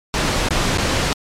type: noise with dropouts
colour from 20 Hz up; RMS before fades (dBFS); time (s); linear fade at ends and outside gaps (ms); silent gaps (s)
pink; -18; 0.14-1.13; 0; 0.486-0.507 / 0.774-0.783
effects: low-pass 7000 Hz 12 dB/octave + MP3 96 kbps